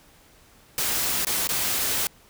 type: noise with dropouts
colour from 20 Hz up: white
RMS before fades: -25 dBFS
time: 0.78-2.07 s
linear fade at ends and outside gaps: 1 ms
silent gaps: 1.249-1.269 / 1.473-1.49 s
effects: pink hiss -55 dBFS RMS until 2.29 s

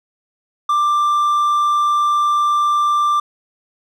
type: tone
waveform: triangle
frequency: 1182 Hz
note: D6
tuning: 11 cents sharp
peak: -11 dBFS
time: 0.69-3.2 s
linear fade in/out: 5 ms
effects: none

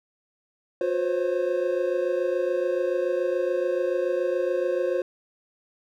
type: tone cluster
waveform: triangle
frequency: 359.1 / 512 / 539 Hz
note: F4 / C5 / C#5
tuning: +48 / -38 / -49 cents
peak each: -25 dBFS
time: 0.81-5.02 s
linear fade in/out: 2 ms
effects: none

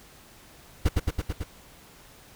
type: noise with echo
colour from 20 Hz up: brown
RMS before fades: -19 dBFS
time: 0.85-0.89 s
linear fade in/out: 10 ms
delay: 110 ms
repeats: 5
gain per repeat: -2 dB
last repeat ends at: 1.44 s
effects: pink hiss -52 dBFS RMS until 2.35 s

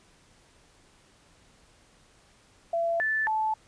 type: tone with pitch steps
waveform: sine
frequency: 674 / 1754 / 871 Hz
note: E5 / A6 / A5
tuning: +38 / -6 / -18 cents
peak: -24 dBFS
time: 2.73-3.54 s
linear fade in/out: 5 ms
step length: 270 ms
effects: pink hiss -60 dBFS RMS until 3.67 s + resampled to 22050 Hz

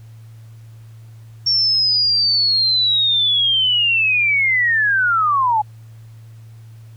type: linear sweep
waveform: sine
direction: down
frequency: 5500 to 827 Hz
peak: -13 dBFS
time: 1.46-5.62 s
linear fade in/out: 10 ms
effects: added 112 Hz sine -37 dBFS peak until 6.96 s + pink hiss -56 dBFS RMS until 6.96 s

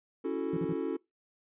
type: chord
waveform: triangle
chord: F# minor seventh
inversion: second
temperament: equal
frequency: 277.2 / 329.6 / 370 / 440 Hz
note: C#4 / E4 / F#4 / A4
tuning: 0 / 0 / 0 / 0 cents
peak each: -34 dBFS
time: 0.24-0.97 s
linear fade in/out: 10 ms
type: tone bursts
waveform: triangle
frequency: 168.7 Hz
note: E3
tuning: 40 cents sharp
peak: -29 dBFS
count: 3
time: 0.53-0.729 s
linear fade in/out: 5 ms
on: 41 ms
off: 38 ms
effects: noise-tail reverb RT60 0.2 s tail -23 dB re dry + resampled to 8000 Hz

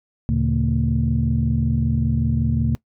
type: tone cluster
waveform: sine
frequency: 75.7 / 116 / 141.4 / 227.3 Hz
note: D#2 / A#2 / C#3 / A#3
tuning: -47 / -8 / +35 / -43 cents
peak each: -22 dBFS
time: 0.29-2.75 s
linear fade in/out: 0 ms
effects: noise-tail reverb RT60 0.1 s tail -21 dB re dry + tanh soft clip ceiling -8 dBFS

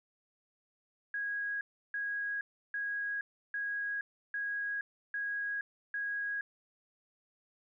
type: tone bursts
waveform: sine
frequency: 1649 Hz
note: G#6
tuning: 13 cents flat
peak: -33 dBFS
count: 7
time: 1.14-6.41 s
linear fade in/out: 2 ms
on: 470 ms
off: 330 ms
effects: none

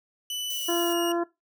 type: tone with pitch glide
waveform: sawtooth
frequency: 2983 to 2865 Hz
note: F#7 to F7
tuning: +13 to +44 cents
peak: -27 dBFS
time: 0.3-1.12 s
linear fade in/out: 2 ms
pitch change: -69 cents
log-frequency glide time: 0.52-0.94 s
type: noise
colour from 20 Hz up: violet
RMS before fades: -37 dBFS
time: 0.5-0.93 s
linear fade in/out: 0 ms
type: harmonic tone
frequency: 342.3 Hz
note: F4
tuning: 35 cents flat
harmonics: 1 / 2 / 3 / 4 / 5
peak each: -25 / -31 / -35 / -37 / -39 dBFS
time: 0.68-1.24 s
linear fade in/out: 10 ms
effects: noise-tail reverb RT60 0.2 s tail -19 dB re dry

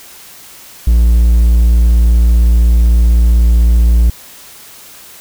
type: tone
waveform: triangle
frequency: 57.9 Hz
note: A#1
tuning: 11 cents flat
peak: -3 dBFS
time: 0.87-4.1 s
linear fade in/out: 5 ms
effects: white hiss -36 dBFS RMS until 5.2 s

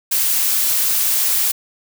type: noise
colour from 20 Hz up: blue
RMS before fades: -17 dBFS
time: 0.11-1.52 s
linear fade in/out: 10 ms
effects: none

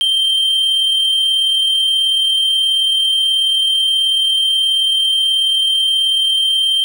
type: tone with amplitude modulation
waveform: triangle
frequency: 3146 Hz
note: G7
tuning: 6 cents sharp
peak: -9 dBFS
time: 0.01-6.84 s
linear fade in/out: 0 ms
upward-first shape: sine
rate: 38.5 Hz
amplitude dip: 30%
effects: 7-bit

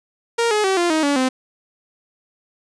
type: tone with pitch steps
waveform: sawtooth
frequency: 466.2 / 422.6 / 383.1 / 347.2 / 314.8 / 285.3 / 258.6 Hz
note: A#4 / G#4 / G4 / F4 / D#4 / C#4 / C4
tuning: 0 / +30 / -40 / -10 / +20 / +50 / -20 cents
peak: -12 dBFS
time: 0.38-1.29 s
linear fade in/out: 10 ms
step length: 130 ms
effects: resampled to 22050 Hz

